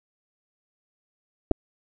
clicks, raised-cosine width 2 ms, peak -8 dBFS, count 2, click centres 1.512 / 1.515 s, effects none

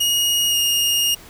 sawtooth tone with pitch glide, 2875 to 2845 Hz, F7 to F7, +50 to +31 cents, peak -13 dBFS, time 0-1.15 s, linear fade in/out 10 ms, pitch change -19 cents, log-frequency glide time 0.49-0.57 s, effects pink hiss -43 dBFS RMS until 1.29 s

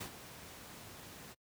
pink noise with ADSR envelope, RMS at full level -41 dBFS, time 0-1.35 s, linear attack 11 ms, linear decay 79 ms, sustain -10 dB, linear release 32 ms, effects noise-tail reverb RT60 0.1 s tail -26 dB re dry + high-pass 80 Hz 12 dB/octave

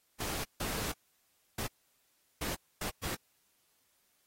pink noise bursts at uneven times, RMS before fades -37 dBFS, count 6, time 0.2-0.44 / 0.6-0.92 / 1.58-1.67 / 2.41-2.55 / 2.81-2.9 / 3.03-3.15 s, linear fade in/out 5 ms, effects white hiss -73 dBFS RMS until 4.26 s + AAC 48 kbps

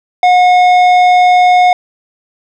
sine tone with tanh clipping, 724 Hz, F#5, 38 cents flat, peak -6 dBFS, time 0.23-1.73 s, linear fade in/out 2 ms, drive 11 dB, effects none

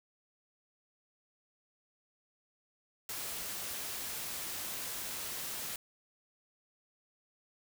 white noise, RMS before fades -40 dBFS, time 3.09-5.76 s, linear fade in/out 2 ms, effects none

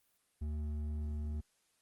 sine tone with hard clipping, 75.2 Hz, D2, 42 cents sharp, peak -37 dBFS, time 0.41-1.41 s, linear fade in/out 10 ms, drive 7 dB, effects white hiss -75 dBFS RMS until 1.81 s + Opus 32 kbps

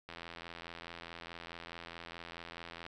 click train, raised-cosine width 0.3 ms, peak -29 dBFS, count 236, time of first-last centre 0.09-2.864 s, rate 84.7 Hz, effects none

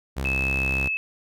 sawtooth tone with vibrato, 66.5 Hz, C2, 29 cents sharp, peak -22 dBFS, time 0.16-0.89 s, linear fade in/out 20 ms, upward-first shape triangle, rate 3.5 Hz, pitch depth 11 cents each way
sine tone, 2600 Hz, E7, 24 cents flat, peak -23 dBFS, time 0.25-0.97 s, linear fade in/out 0 ms
effects none

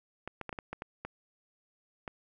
clicks, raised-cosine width 0.5 ms, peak -23 dBFS, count 9, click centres 0.276 / 0.413 / 0.493 / 0.528 / 0.588 / 0.73 / 0.821 / 1.05 / 2.078 s, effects none

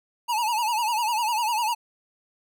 square tone with vibrato, 906 Hz, A#5, 50 cents flat, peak -23 dBFS, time 0.28-1.75 s, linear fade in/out 20 ms, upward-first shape sine, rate 10 Hz, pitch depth 120 cents each way, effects none

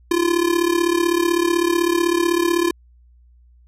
square tone with amplitude modulation, 343.4 Hz, F4, 29 cents flat, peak -13 dBFS, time 0.11-2.71 s, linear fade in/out 5 ms, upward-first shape sine, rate 35.9 Hz, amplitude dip 80%, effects added 60 Hz sine -48 dBFS peak until 3.67 s + resampled to 32000 Hz

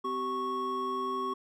triangle tone cluster, 256 / 385 / 1104 Hz, C4 / G4 / C#6, -38 / -31 / -7 cents, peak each -38 / -34 / -30 dBFS, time 0.04-1.34 s, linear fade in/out 10 ms, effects none

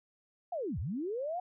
sine linear two-way sweep, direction down then up, 740 to 63.6 to 740 Hz, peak -33 dBFS, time 0.52-1.4 s, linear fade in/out 5 ms, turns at 0.79 s, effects none

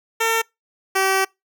10% pulse tone pair in turn, 452.6 / 384.3 Hz, A4 / G4, +49 / -34 cents, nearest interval minor third, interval 283 cents, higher first, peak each -9 / -8 dBFS, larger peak second, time 0.2-0.42 / 0.95-1.25 s, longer second, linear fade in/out 10 ms, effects noise-tail reverb RT60 0.2 s tail -26 dB re dry

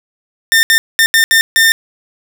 sawtooth tone bursts at uneven times, 1807 Hz, A6, 46 cents sharp, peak -3 dBFS, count 6, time 0.52-0.63 / 0.7-0.78 / 0.99-1.06 / 1.14-1.24 / 1.31-1.41 / 1.56-1.72 s, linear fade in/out 0 ms, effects none

